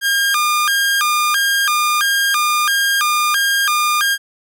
sawtooth tone with vibrato, 1396.9 Hz, F6, in tune, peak -10 dBFS, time 0.01-4.18 s, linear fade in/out 50 ms, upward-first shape square, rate 1.5 Hz, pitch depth 250 cents each way, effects none

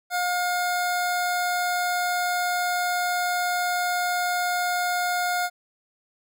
25% pulse tone, 714 Hz, F5, 38 cents sharp, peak -19 dBFS, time 0.1-5.5 s, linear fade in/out 50 ms, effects none

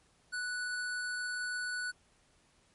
square tone, 1480 Hz, F#6, in tune, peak -35 dBFS, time 0.32-1.92 s, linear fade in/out 20 ms, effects pink hiss -68 dBFS RMS until 2.74 s + MP3 48 kbps

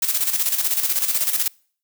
blue noise with tremolo, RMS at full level -19 dBFS, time 0.02-1.48 s, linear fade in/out 5 ms, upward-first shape square, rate 16 Hz, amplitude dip 60%, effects noise-tail reverb RT60 0.5 s tail -26 dB re dry

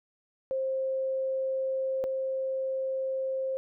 sine tone pair in turn, 529 / 529 Hz, C5 / C5, +19 / +19 cents, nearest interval unison, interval 0 cents, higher neither, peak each -27 / -28 dBFS, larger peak first, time 0.51-2.04 / 2.04-3.57 s, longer neither, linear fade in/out 0 ms, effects none

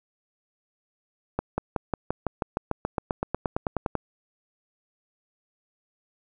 accelerating click train, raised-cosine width 1 ms, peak -11 dBFS, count 20, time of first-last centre 1.39-3.953 s, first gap 190 ms, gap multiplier 0.96, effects none

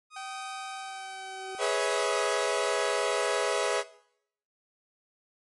sawtooth tone with tremolo, 1244.5 Hz, D#6, in tune, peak -36 dBFS, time 0.1-2.56 s, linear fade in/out 50 ms, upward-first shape sine, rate 0.65 Hz, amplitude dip 85%
sawtooth tone with pitch glide, 771 to 763.9 Hz, G5 to G5, -29 to -45 cents, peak -34 dBFS, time 0.16-1.67 s, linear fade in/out 5 ms, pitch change -16 cents, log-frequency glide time 0.86-1.42 s
sine tone with exponential growth, 380 Hz, F#4, 46 cents sharp, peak -36 dBFS, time 0.67-1.55 s, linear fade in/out 0 ms, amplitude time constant 190 ms
sawtooth chord, C# minor seventh, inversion second, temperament equal with one note detuned, 415.3 / 493.9 / 554.4 / 646.1 Hz, G#4 / B4 / C#5 / E5, 0 / 0 / 0 / -35 cents, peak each -27 / -27 / -28 / -27 dBFS, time 1.58-3.84 s, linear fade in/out 50 ms
effects noise-tail reverb RT60 0.7 s tail -18 dB re dry + MP3 48 kbps

